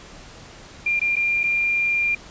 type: tone with dropouts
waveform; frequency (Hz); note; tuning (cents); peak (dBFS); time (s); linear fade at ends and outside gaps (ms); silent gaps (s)
sine; 2393; D7; +32; -18; 0.86-2.15; 5; 0.995-1.014 / 1.157-1.165 / 1.434-1.438
effects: pink hiss -43 dBFS RMS until 2.3 s + resampled to 16000 Hz